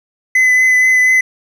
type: tone with vibrato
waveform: triangle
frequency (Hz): 2020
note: B6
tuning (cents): +39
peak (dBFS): -6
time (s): 0.35-1.21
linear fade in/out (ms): 5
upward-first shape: triangle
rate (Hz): 4.2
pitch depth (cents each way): 18
effects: none